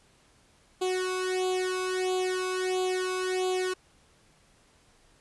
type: tone with flanger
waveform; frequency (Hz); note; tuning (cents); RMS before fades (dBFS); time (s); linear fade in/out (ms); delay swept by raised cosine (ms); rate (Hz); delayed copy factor
sawtooth; 370; F#4; 0; -29; 0.81-3.74; 10; 0.27 to 0.81; 1.5; +0.9
effects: pink hiss -62 dBFS RMS until 5.2 s + resampled to 24000 Hz